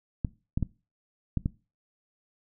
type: clicks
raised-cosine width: 5 ms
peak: -14 dBFS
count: 5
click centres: 0.248 / 0.575 / 0.627 / 1.373 / 1.459 s
effects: noise-tail reverb RT60 0.3 s tail -20 dB re dry